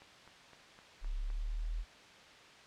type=click train; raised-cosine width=0.5 ms; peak=-40 dBFS; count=6; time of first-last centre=0.02-1.302 s; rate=3.9 Hz
type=exponential sweep; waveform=sine; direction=up; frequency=33.57 to 41.2 Hz; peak=-34 dBFS; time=1.01-1.85 s; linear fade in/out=50 ms
effects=white hiss -56 dBFS RMS until 2.66 s + low-pass 4000 Hz 12 dB/octave